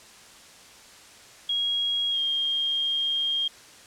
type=tone with pitch glide; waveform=sine; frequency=3300 to 3223 Hz; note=G#7 to G7; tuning=-12 to +47 cents; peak=-23 dBFS; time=1.49-3.48 s; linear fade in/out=5 ms; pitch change=-41 cents; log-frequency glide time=2.1-2.19 s; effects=white hiss -49 dBFS RMS until 3.86 s + low-pass 8000 Hz 12 dB/octave